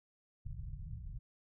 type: low-pass noise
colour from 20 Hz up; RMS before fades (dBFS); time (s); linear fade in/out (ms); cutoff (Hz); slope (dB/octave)
pink; -44; 0.45-1.19; 10; 150; 48
effects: none